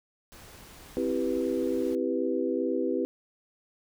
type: noise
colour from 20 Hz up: pink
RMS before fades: -49 dBFS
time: 0.32-1.95 s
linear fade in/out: 0 ms
type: chord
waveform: sine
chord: C major seventh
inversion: none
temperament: equal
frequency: 261.6 / 329.6 / 392 / 493.9 Hz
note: C4 / E4 / G4 / B4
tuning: 0 / 0 / 0 / 0 cents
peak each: -31 dBFS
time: 0.97-3.05 s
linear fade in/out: 0 ms
effects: none